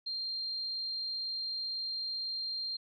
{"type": "tone", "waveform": "sine", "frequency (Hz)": 4186, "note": "C8", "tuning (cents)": 0, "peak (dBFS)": -34, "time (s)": [0.06, 2.77], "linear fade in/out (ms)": 10, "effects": []}